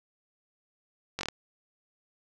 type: slowing click train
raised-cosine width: 0.2 ms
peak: -15 dBFS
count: 5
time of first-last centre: 1.19-1.286 s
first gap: 20 ms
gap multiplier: 1.12
effects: none